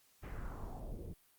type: noise with low-pass filter sweep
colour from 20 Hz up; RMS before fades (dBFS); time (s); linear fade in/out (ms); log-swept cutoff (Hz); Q
brown; -44; 0.22-1.14; 20; 2300 to 360; 2.4
effects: white hiss -69 dBFS RMS until 1.38 s + Opus 48 kbps